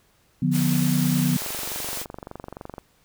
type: chord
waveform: sine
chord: B diminished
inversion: first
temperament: just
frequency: 148.16 / 177.8 / 246.9 Hz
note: D3 / F3 / B3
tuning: +16 / +31 / 0 cents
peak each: -23 dBFS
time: 0.42-1.37 s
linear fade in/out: 5 ms
type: high-pass noise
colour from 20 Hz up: white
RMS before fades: -31 dBFS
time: 0.51-2.06 s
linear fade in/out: 50 ms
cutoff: 310 Hz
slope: 48 dB/octave
type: click train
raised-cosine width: 1 ms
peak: -21 dBFS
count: 33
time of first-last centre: 1.42-2.782 s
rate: 23.5 Hz
effects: pink hiss -62 dBFS RMS until 3.04 s